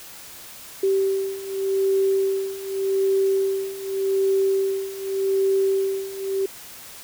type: beating tone pair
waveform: sine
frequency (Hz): 387.2 / 388.05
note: G4 / G4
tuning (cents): -21 / -18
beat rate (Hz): 0.85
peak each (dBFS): -24 / -21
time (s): 0.83-6.46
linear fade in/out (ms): 5
effects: white hiss -41 dBFS RMS until 7.03 s

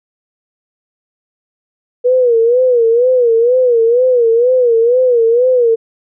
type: tone with vibrato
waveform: sine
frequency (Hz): 482.3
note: B4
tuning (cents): -41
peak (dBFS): -7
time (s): 2.04-5.76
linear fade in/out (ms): 20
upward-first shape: sine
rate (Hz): 2.1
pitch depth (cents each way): 110
effects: none

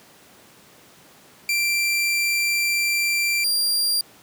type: tone pair in turn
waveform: sawtooth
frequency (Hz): 2357 / 4765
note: D7 / D8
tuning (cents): +6 / +24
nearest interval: octave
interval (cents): 1218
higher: second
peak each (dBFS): -16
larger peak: neither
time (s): 1.49-3.44 / 3.44-4.01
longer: first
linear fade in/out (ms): 2
effects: pink hiss -50 dBFS RMS until 4.22 s + high-pass 150 Hz 12 dB/octave

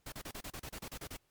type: noise bursts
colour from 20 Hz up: pink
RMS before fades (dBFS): -44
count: 12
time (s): 0.06-1.167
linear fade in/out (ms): 5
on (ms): 62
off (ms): 33
effects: pink hiss -75 dBFS RMS until 1.3 s + MP3 96 kbps

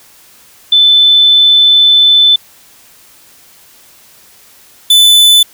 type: tone pair in turn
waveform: sine / 45% pulse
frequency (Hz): 3517 / 3502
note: A7 / A7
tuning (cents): -1 / -9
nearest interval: unison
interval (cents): 8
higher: first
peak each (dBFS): -3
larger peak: neither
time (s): 0.72-2.36 / 4.9-5.43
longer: first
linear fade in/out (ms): 5
effects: white hiss -42 dBFS RMS until 5.53 s

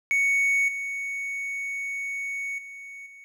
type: tone with level steps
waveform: triangle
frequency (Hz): 2225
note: C#7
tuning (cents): +6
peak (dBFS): -18 / -27 / -37 / -43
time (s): 0.11-3.24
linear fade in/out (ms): 0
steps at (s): 0.68 / 2.58 / 3.06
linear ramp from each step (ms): 5
effects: none

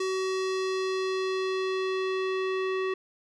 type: tone with low-pass filter sweep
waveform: square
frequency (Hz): 377.7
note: F#4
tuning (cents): +36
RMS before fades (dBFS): -29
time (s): 0-2.94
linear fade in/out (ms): 5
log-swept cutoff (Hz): 6200 to 2600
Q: 1.4
effects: none

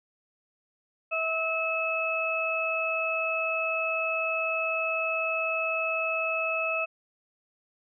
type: harmonic tone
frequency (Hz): 648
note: E5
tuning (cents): -30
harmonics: 1 / 2 / 4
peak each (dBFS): -31 / -33 / -28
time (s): 1.11-6.86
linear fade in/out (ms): 20
effects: none

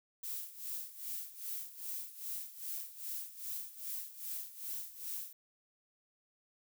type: noise with tremolo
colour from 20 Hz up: violet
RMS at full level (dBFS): -40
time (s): 0.23-5.33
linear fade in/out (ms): 5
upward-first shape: sine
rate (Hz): 2.5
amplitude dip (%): 80
effects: none

